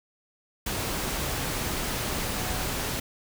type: tone in noise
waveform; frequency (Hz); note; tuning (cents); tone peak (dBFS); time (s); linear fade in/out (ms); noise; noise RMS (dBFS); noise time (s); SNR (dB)
sine; 740; F#5; 0; -40; 2.36-2.64; 5; pink; -30; 0.66-3; -13
effects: none